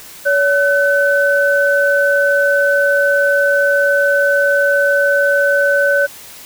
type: tone pair together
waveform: sine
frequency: 567.1 / 1514 Hz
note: C#5 / F#6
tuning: +39 / +39 cents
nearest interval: octave + perfect fourth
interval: 1700 cents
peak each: -13 dBFS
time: 0.25-6.07 s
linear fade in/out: 20 ms
effects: white hiss -36 dBFS RMS until 6.45 s